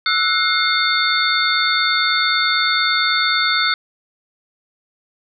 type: tone cluster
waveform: sine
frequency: 1322 / 1471 / 2127 / 3604 / 4420 Hz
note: E6 / F#6 / C7 / A7 / C#8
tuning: +5 / -11 / +28 / +41 / -6 cents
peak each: -21 dBFS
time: 0.06-3.74 s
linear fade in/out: 2 ms
effects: none